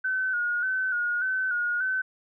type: tone with vibrato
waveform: sine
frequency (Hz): 1480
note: F#6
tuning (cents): 0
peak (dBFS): -24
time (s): 0.04-2.02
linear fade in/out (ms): 10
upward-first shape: square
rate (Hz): 1.7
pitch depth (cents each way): 50
effects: none